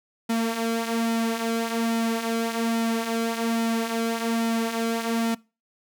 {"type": "tone with flanger", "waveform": "sawtooth", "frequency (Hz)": 228.6, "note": "A#3", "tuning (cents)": -34, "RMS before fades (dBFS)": -25, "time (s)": [0.29, 5.35], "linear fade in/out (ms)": 10, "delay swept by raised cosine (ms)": [1.8, 5.5], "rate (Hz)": 1.2, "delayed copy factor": -0.55, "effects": ["noise-tail reverb RT60 0.3 s tail -23 dB re dry"]}